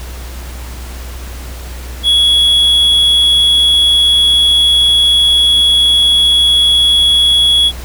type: tone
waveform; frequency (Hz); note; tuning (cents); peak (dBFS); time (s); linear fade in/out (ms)
triangle; 3356; G#7; +17; -5; 2.03-7.72; 50
effects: added 62 Hz sine -24 dBFS peak until 7.84 s + pink hiss -32 dBFS RMS until 7.84 s